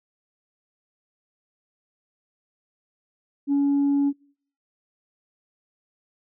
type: tone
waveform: sine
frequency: 282.1 Hz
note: C#4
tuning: 30 cents sharp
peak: -16 dBFS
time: 3.47-4.13 s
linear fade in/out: 50 ms
effects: noise-tail reverb RT60 0.5 s tail -23 dB re dry + tanh soft clip ceiling -16 dBFS